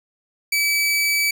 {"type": "tone", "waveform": "sawtooth", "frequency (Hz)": 2297, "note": "D7", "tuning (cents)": -39, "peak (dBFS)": -14, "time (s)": [0.52, 1.31], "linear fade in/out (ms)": 5, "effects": []}